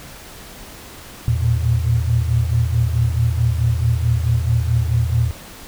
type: tone cluster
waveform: sine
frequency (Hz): 81.4 / 115.2 / 119.8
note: E2 / A#2 / A#2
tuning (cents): -21 / -20 / +48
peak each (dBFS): -19 / -18 / -20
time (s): 1.28-5.31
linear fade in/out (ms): 0
effects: pink hiss -38 dBFS RMS until 5.67 s